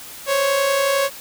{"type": "tone pair together", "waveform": "sawtooth", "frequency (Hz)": [523.3, 554.4], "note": ["C5", "C#5"], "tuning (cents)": [0, 0], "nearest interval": "minor second", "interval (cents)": 100, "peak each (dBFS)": [-22, -13], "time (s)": [0.26, 1.1], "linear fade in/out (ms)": 50, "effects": ["white hiss -37 dBFS RMS until 1.2 s"]}